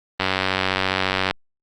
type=click train; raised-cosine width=0.3 ms; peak=-3 dBFS; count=106; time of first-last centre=0.2-1.31 s; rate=94.6 Hz; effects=Opus 32 kbps